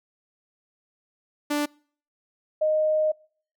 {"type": "tone pair in turn", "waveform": ["sawtooth", "sine"], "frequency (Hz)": [293.7, 619.1], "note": ["D4", "D#5"], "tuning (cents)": [0, -9], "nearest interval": "octave + minor second", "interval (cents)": 1291, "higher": "second", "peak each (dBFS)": -19, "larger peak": "neither", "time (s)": [[1.5, 1.66], [2.61, 3.12]], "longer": "second", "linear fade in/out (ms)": 10, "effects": ["noise-tail reverb RT60 0.5 s tail -26 dB re dry"]}